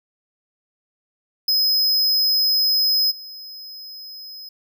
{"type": "tone with level steps", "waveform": "square", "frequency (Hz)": 5080, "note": "D#8", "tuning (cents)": 35, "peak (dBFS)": [-16, -35], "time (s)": [1.48, 4.49], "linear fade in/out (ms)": 5, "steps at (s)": 3.1, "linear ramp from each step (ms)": 20, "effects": []}